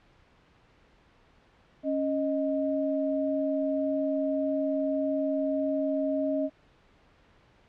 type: tone pair together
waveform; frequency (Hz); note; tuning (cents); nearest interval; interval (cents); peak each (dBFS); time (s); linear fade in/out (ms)
sine; 276 / 622.3; C#4 / D#5; -7 / 0; octave + major second; 1407; -28; 1.83-6.5; 50
effects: pink hiss -61 dBFS RMS until 7.68 s + low-pass 3000 Hz 12 dB/octave